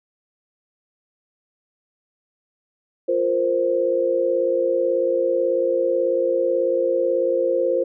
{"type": "chord", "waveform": "sine", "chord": "F suspended fourth", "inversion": "none", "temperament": "just", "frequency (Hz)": [349.2, 465.6, 523.8], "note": ["F4", "Bb4", "C5"], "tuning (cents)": [0, -2, 2], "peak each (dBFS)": [-24, -24, -19], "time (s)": [3.08, 7.84], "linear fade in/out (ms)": 10, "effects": []}